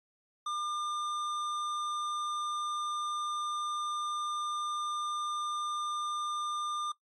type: tone with hard clipping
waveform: sine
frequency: 1202 Hz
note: D6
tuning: 40 cents sharp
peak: -34 dBFS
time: 0.46-6.92 s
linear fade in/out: 5 ms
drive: 12 dB
effects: noise-tail reverb RT60 0.1 s tail -18 dB re dry + MP3 48 kbps